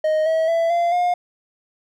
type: tone with pitch steps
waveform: triangle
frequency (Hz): 622.3 / 643.5 / 665.4 / 688.1 / 711.5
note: D#5 / E5 / E5 / F5 / F5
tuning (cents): 0 / -42 / +16 / -26 / +32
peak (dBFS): -14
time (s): 0.04-1.14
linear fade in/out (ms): 5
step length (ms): 220
effects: none